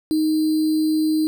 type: tone with sample-and-hold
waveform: sine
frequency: 311.8 Hz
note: D#4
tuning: 4 cents sharp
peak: -16 dBFS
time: 0.11-1.27 s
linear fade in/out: 0 ms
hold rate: 4410 Hz
effects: none